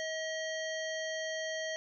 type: harmonic tone with a mistuned harmonic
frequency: 636 Hz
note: D#5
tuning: 38 cents sharp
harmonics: 1 / 3 / 5 / 7 / 9 / 10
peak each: -37 / -39 / -44 / -49 / -49 / -49 dBFS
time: 0-1.76 s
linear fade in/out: 0 ms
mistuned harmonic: 7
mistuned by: -17 cents
effects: none